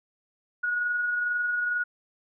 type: tone with amplitude modulation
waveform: sine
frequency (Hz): 1453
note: F#6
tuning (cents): -32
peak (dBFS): -23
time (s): 0.63-1.84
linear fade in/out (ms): 10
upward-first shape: sine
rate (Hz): 22.2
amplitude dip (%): 30
effects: none